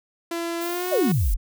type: tone with pitch glide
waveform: sawtooth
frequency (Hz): 337.8 to 366.3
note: E4 to F#4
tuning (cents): +42 to -17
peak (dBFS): -22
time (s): 0.31-1.12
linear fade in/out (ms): 5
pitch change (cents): +141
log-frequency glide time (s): 0.6-0.9
type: noise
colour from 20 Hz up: violet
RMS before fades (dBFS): -35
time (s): 0.61-1.34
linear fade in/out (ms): 2
type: exponential sweep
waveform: sine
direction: down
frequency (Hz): 698 to 33.54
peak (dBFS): -18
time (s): 0.91-1.37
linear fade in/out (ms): 20
effects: none